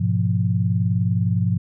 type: chord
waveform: sine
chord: F diminished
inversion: first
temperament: equal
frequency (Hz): 103.83 / 123.47 / 174.61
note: Ab2 / Cb3 / F3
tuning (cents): 0 / 0 / 0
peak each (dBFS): -20 / -23 / -22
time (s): 0-1.58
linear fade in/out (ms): 10
effects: none